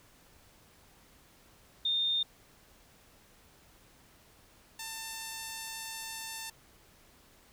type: tone pair in turn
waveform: sine / 5% pulse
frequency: 3638 / 894.4 Hz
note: A#7 / A5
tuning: -43 / +28 cents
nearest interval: 2 octaves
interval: 2429 cents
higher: first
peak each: -27 dBFS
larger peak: neither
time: 1.85-2.23 / 4.79-6.5 s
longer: second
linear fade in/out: 5 ms
effects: pink hiss -61 dBFS RMS until 7.52 s